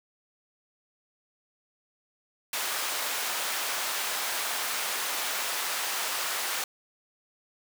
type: high-pass noise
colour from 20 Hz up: pink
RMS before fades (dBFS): -31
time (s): 2.53-6.64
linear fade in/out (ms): 2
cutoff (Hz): 880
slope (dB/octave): 12
effects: none

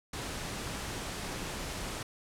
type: noise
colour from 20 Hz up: pink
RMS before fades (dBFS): -38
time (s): 0.13-2.03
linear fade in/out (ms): 5
effects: low-pass 10000 Hz 12 dB/octave

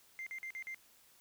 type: tone bursts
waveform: sine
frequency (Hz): 2093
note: C7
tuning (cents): 0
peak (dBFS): -39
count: 5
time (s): 0.19-0.745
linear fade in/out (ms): 0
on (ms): 75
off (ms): 45
effects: tanh soft clip ceiling -38 dBFS + white hiss -65 dBFS RMS until 1.2 s

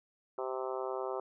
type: harmonic tone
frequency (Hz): 130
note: C3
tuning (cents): -11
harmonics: 3 / 4 / 5 / 6 / 7 / 8 / 9 / 10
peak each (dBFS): -38 / -40 / -42 / -44 / -45 / -46 / -47 / -48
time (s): 0.38-1.2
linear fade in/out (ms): 2
effects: none

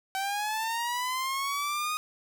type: linear sweep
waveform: sawtooth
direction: up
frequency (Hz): 765 to 1244.5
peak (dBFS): -25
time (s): 0.15-1.97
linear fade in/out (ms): 0
effects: none

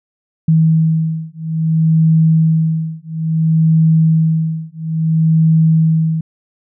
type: beating tone pair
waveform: sine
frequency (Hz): 160.2 / 160.79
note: E3 / E3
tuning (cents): -49 / -43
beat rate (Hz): 0.59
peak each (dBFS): -13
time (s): 0.48-6.21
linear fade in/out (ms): 5
effects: none

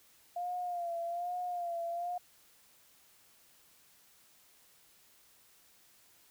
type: tone with vibrato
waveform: sine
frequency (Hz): 698.5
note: F5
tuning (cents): 0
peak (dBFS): -34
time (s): 0.36-2.18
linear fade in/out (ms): 5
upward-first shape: sine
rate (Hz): 1.2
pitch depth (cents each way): 53
effects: white hiss -64 dBFS RMS until 6.3 s

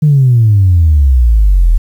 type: exponential sweep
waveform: sine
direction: down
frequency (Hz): 155.56 to 38.89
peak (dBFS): -3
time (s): 0.02-1.78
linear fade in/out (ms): 10
effects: tanh soft clip ceiling 0 dBFS + 7-bit

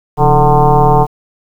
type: tone with frequency modulation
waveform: sine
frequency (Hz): 440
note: A4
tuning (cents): 0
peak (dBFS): -5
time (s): 0.17-1.07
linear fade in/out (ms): 50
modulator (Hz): 153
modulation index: 3.6
effects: 7-bit

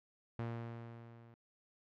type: tone with level ramp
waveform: sawtooth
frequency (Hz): 116.54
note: A#2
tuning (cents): 0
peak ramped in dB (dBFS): -33 to -54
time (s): 0.39-1.34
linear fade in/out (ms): 0
effects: low-pass 2000 Hz 12 dB/octave

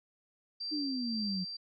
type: tone with tremolo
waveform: sine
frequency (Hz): 4699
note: D8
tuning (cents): 0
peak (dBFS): -35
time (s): 0.6-1.57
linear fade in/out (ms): 10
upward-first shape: sine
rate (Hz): 1.9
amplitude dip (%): 35
type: exponential sweep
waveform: sine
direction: down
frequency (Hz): 308.4 to 178.8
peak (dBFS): -33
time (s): 0.71-1.45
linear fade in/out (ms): 20
effects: none

